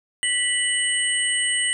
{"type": "tone cluster", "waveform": "sine", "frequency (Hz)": [1963, 2961, 8530], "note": ["B6", "F#7", "C9"], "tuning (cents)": [-11, 1, 32], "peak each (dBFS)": -24, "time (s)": [0.23, 1.73], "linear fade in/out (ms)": 0, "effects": []}